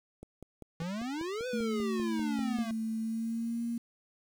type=click train; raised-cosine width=2 ms; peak=-32 dBFS; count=13; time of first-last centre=0.23-2.588 s; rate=5.09 Hz
type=exponential two-way sweep; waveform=square; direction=up then down; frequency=159.8 to 512 to 221.1 Hz; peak=-34 dBFS; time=0.8-2.71 s; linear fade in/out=2 ms; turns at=1.47 s
type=tone with pitch glide; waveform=sine; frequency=222.5 to 234.1 Hz; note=A3 to A#3; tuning=+20 to +8 cents; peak=-31 dBFS; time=1.53-3.78 s; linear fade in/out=5 ms; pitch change=+88 cents; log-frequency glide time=3.01-3.63 s
effects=low-pass 7000 Hz 12 dB/octave + 9-bit